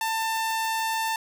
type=tone; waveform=sawtooth; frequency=893 Hz; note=A5; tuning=25 cents sharp; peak=-21 dBFS; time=0.01-1.16 s; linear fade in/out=2 ms; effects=none